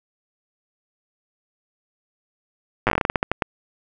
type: slowing click train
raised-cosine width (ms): 0.5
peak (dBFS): -3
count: 15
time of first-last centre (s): 2.87-3.422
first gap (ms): 8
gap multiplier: 1.22
effects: none